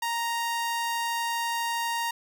sawtooth tone, 932.3 Hz, A#5, in tune, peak -23 dBFS, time 0.02-2.11 s, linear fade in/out 5 ms, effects none

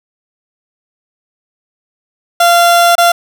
30% pulse tone with dropouts, 690 Hz, F5, 21 cents flat, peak -3 dBFS, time 2.4-3.12 s, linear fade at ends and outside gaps 5 ms, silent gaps 2.954-2.98 s, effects none

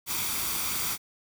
white noise with comb filter, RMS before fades -30 dBFS, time 0.06-0.98 s, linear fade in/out 50 ms, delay 0.86 ms, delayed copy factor +0.5, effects none

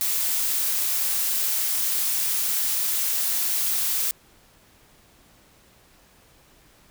blue noise, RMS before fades -24 dBFS, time 0.01-4.11 s, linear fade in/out 0 ms, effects pink hiss -56 dBFS RMS until 6.9 s

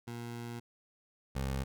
20% pulse tone pair in turn, 118.4 / 66.96 Hz, A#2 / C2, +27 / +41 cents, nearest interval minor seventh, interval 986 cents, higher first, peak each -35 / -28 dBFS, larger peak second, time 0.07-0.6 / 1.35-1.64 s, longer first, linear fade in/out 10 ms, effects none

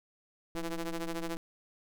sawtooth ring-modulated tone, 167.8 Hz, E3, 31 cents sharp, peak -27 dBFS, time 0.55-1.37 s, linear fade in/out 0 ms, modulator 161 Hz, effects none

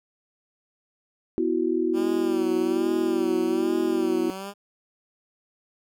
sine chord, B suspended fourth, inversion none, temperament equal, 246.9 / 329.6 / 370 Hz, B3 / E4 / F#4, 0 / 0 / 0 cents, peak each -29 / -24 / -25 dBFS, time 1.38-4.3 s, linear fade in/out 0 ms
10% pulse tone with vibrato, 195.8 Hz, G3, 2 cents flat, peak -25 dBFS, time 1.93-4.54 s, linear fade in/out 50 ms, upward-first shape sine, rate 1.2 Hz, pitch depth 88 cents each way
effects none

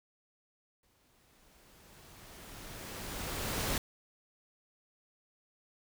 pink noise with exponential growth, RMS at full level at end -32 dBFS, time 0.83-3.78 s, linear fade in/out 2 ms, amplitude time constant 640 ms, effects none

